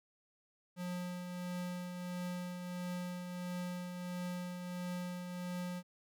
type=tone with tremolo; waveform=square; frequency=178.8 Hz; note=F3; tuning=41 cents sharp; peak=-38 dBFS; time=0.76-5.83 s; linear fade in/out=50 ms; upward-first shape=triangle; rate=1.5 Hz; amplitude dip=45%; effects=none